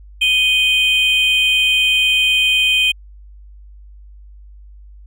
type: tone pair together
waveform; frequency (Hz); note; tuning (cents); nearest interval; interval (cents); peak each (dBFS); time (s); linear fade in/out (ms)
triangle; 2489 / 3136; D#7 / G7; 0 / 0; major third; 400; -13; 0.21-2.92; 10
effects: added 50 Hz sine -37 dBFS peak until 5.06 s

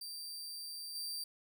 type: tone with level steps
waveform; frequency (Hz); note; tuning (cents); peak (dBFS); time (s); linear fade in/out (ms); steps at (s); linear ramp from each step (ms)
sawtooth; 4686; D8; -5; -40 / -36; 0.01-1.24; 5; 0.95; 5
effects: none

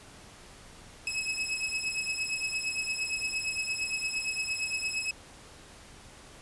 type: beating tone pair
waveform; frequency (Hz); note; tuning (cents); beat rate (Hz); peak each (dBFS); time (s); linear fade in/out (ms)
sawtooth; 2567 / 2575.7; E7 / E7; -47 / -41; 8.7; -30; 1.07-5.11; 2
effects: pink hiss -51 dBFS RMS until 6.41 s + resampled to 24000 Hz

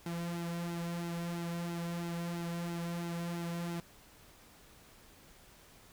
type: tone with flanger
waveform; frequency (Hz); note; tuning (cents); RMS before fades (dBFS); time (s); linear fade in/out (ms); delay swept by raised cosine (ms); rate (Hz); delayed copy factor
sawtooth; 170.8; F3; -38; -38; 0.06-3.8; 2; 1.7 to 3.5; 3; -0.65
effects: pink hiss -59 dBFS RMS until 5.92 s

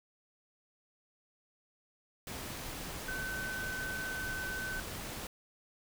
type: tone in noise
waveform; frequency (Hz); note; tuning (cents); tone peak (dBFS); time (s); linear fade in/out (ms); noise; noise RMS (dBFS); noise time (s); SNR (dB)
sine; 1523; F#6; +50; -37; 3.08-4.8; 2; pink; -42; 2.27-5.27; +2
effects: none

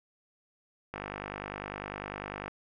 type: click train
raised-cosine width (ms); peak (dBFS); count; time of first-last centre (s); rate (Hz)
0.5; -21; 78; 0.94-2.48; 50
effects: none

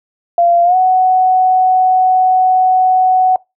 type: tone with pitch glide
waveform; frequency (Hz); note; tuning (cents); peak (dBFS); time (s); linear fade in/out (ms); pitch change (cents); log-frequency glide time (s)
sine; 690 to 743.8; F5 to F#5; -21 to +9; -7; 0.38-3.36; 2; +130; 0.64-0.76
effects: noise-tail reverb RT60 0.2 s tail -22 dB re dry

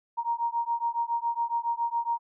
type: beating tone pair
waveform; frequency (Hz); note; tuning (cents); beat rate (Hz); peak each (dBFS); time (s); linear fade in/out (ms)
sine; 932.3 / 939.5; A#5 / A#5; 0 / +13; 7.2; -29; 0.17-2.19; 20
effects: none

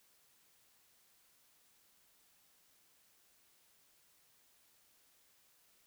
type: silence
effects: white hiss -70 dBFS RMS until 5.86 s

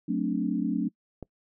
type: chord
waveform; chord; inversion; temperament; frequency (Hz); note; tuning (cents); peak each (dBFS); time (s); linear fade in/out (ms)
sine; D dominant seventh; first; just; 183.54 / 220.2 / 264.3 / 293.7; F#3 / A3 / C4 / D4; -14 / +2 / +18 / 0; -31 / -30 / -31 / -30; 0.08-0.89; 10
type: click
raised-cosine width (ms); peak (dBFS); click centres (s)
2; -24; 1.227
effects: noise-tail reverb RT60 0.1 s tail -25 dB re dry

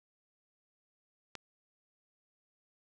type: click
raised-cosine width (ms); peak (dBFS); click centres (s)
0.2; -24; 1.353
effects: none

